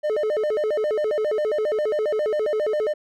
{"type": "tone with vibrato", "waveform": "triangle", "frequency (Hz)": 510, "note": "C5", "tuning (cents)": -44, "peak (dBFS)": -18, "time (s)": [0.03, 2.94], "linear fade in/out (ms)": 20, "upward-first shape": "square", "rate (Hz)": 7.4, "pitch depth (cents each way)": 290, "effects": []}